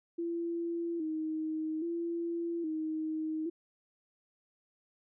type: tone with vibrato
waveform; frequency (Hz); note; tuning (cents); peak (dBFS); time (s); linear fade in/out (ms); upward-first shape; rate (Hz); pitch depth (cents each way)
sine; 326.2; E4; -18; -32; 0.18-3.5; 10; square; 0.61; 65
effects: none